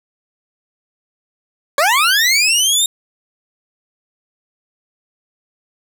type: linear sweep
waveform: 20% pulse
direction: up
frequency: 535 to 3729 Hz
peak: -6 dBFS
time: 1.78-2.86 s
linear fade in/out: 2 ms
effects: none